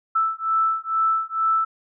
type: beating tone pair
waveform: sine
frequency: 1318.5 / 1320.7 Hz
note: E6 / E6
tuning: 0 / +3 cents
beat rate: 2.2 Hz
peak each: -22 dBFS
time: 0.15-1.65 s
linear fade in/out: 10 ms
effects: none